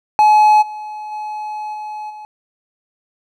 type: tone with level steps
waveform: triangle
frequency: 850 Hz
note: G#5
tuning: 40 cents sharp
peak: -5 / -24 / -21 / -23 / -29 dBFS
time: 0.19-2.25 s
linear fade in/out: 0 ms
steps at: 0.61 / 1.11 / 1.73 / 2.09 s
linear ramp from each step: 20 ms
effects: none